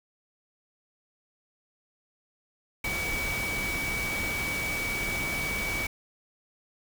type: tone in noise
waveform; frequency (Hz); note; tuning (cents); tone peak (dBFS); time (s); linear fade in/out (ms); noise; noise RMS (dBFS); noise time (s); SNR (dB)
sine; 2274; C#7; +44; -30; 2.84-5.87; 5; pink; -34; 2.84-5.87; +1
effects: none